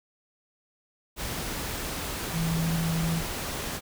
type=tone in noise; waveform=sine; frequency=164.3 Hz; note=E3; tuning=5 cents flat; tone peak=-25 dBFS; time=2.32-3.23 s; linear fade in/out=50 ms; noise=pink; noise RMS=-33 dBFS; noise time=1.16-3.81 s; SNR=+5 dB; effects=none